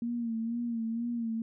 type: tone with vibrato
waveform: sine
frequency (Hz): 231.7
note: A#3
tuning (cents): -10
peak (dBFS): -30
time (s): 0.02-1.42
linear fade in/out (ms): 2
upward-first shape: sine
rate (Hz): 2.1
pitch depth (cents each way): 54
effects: none